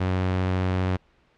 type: tone with vibrato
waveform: sawtooth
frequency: 92.5 Hz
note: F#2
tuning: in tune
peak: -18 dBFS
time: 0-0.97 s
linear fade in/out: 10 ms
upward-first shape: sine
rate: 15 Hz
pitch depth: 9 cents each way
effects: pink hiss -62 dBFS RMS until 1.37 s + low-pass 3000 Hz 12 dB/octave